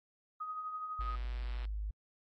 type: tone with tremolo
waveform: sine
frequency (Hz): 1253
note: D#6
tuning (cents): +12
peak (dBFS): -36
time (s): 0.4-1.16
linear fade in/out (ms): 10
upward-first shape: triangle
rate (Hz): 12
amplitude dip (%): 50
type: tone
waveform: sine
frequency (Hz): 51.91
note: G#1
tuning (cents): 0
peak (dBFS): -35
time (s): 0.99-1.91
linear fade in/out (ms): 5
type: click train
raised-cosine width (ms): 0.3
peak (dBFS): -36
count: 80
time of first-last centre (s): 1.01-1.652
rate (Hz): 123
effects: AAC 48 kbps